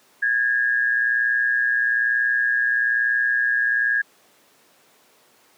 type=tone pair together; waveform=sine; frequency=1642.9 / 1764 Hz; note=G#6 / A6; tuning=-19 / +4 cents; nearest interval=minor second; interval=123 cents; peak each=-18 / -26 dBFS; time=0.22-4.02 s; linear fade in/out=10 ms; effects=pink hiss -56 dBFS RMS until 5.57 s + high-pass 300 Hz 12 dB/octave